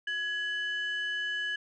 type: tone pair together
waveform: sine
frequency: 1679 / 2986 Hz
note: G#6 / F#7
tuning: +18 / +15 cents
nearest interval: minor seventh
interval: 997 cents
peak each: -30 / -35 dBFS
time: 0.07-1.56 s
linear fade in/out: 5 ms
effects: tanh soft clip ceiling -25 dBFS